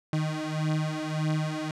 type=beating tone pair; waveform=35% pulse; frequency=154.2 / 155.9 Hz; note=D#3 / D#3; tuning=-15 / +4 cents; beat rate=1.7 Hz; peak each=-28 dBFS; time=0.13-1.71 s; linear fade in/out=2 ms; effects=low-pass 7000 Hz 12 dB/octave